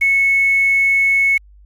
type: tone with quantisation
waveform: sine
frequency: 2201 Hz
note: C#7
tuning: 13 cents flat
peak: -11 dBFS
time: 0.01-1.38 s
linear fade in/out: 10 ms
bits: 6
effects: added 50 Hz sine -42 dBFS peak until 1.65 s + resampled to 32000 Hz